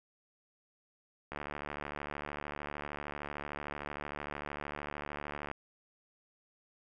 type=click train; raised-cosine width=0.5 ms; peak=-24 dBFS; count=308; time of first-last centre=1.32-5.514 s; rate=73.2 Hz; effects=none